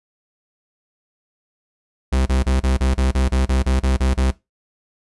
45% pulse tone bursts, 65.41 Hz, C2, in tune, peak -15 dBFS, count 13, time 2.12-4.312 s, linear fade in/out 10 ms, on 140 ms, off 31 ms, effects noise-tail reverb RT60 0.2 s tail -19 dB re dry + resampled to 24000 Hz

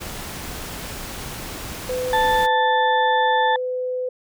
pink noise, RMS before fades -32 dBFS, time 0-2.47 s, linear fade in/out 20 ms
sine tone, 505 Hz, B4, 39 cents sharp, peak -22 dBFS, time 1.89-4.09 s, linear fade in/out 5 ms
harmonic tone, 880 Hz, A5, in tune, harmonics 1 / 2 / 4, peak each -17 / -23 / -29 dBFS, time 2.13-3.56 s, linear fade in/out 2 ms
effects none

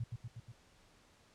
sine tone with echo, 116.54 Hz, A#2, in tune, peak -35 dBFS, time 0-0.04 s, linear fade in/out 5 ms, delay 120 ms, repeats 4, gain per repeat -3 dB, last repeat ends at 0.52 s, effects pink hiss -66 dBFS RMS until 1.34 s + low-pass 8000 Hz 12 dB/octave

